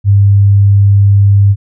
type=tone; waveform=sine; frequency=100 Hz; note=G2; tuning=35 cents sharp; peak=-3 dBFS; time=0.04-1.56 s; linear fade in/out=50 ms; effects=none